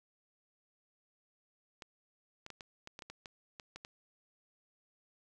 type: clicks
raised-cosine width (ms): 0.2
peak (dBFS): -29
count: 12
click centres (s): 1.822 / 2.464 / 2.503 / 2.608 / 2.874 / 2.991 / 3.022 / 3.1 / 3.258 / 3.598 / 3.76 / 3.849
effects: none